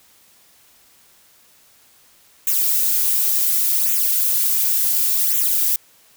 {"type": "noise with flanger", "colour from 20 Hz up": "violet", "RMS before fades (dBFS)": -18, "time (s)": [2.47, 5.76], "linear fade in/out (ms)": 2, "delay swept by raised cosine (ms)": [0.2, 6.2], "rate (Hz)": 0.69, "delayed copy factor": -0.95, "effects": ["white hiss -53 dBFS RMS until 6.16 s"]}